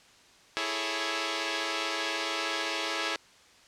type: chord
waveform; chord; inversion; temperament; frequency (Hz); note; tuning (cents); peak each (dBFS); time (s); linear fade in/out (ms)
5% pulse; A major seventh; second; equal; 329.6 / 415.3 / 440 / 554.4; E4 / G#4 / A4 / C#5; 0 / 0 / 0 / 0; -22 / -24 / -26 / -23; 0.57-3.16; 0
effects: white hiss -57 dBFS RMS until 3.67 s + low-pass 6000 Hz 12 dB/octave